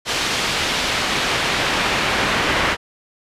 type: noise with band-pass filter sweep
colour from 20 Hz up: brown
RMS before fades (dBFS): -20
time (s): 0.05-2.77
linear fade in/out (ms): 50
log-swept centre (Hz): 4300 to 2200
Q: 0.82
effects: resampled to 32000 Hz